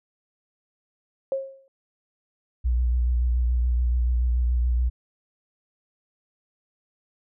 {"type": "tone with exponential decay", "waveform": "sine", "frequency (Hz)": 539, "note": "C#5", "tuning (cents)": -49, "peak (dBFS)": -20, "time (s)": [1.32, 1.68], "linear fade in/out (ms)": 1, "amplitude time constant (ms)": 78}
{"type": "tone with vibrato", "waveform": "sine", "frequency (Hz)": 60.7, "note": "B1", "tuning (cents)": -29, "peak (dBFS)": -19, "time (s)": [2.64, 4.9], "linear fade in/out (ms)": 20, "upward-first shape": "sine", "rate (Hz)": 7, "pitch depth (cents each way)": 37}
{"effects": []}